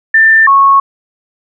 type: tone pair in turn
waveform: sine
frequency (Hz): 1784 / 1100.5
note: A6 / C#6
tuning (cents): +23 / -13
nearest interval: minor sixth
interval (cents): 836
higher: first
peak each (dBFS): -3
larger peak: neither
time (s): 0.14-0.47 / 0.47-0.8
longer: neither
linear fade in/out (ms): 5
effects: none